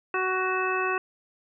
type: harmonic tone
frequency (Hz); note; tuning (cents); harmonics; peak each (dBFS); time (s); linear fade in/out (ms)
373.1; F#4; +14; 1 / 2 / 3 / 4 / 5 / 7; -29 / -34 / -29 / -31 / -35 / -32; 0.14-0.98; 2
effects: none